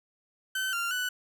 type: tone with pitch steps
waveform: 30% pulse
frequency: 1530 / 1388 / 1489 Hz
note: G6 / F6 / F#6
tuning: -42 / -11 / +11 cents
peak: -26 dBFS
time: 0.55-1.09 s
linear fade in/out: 5 ms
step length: 180 ms
effects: none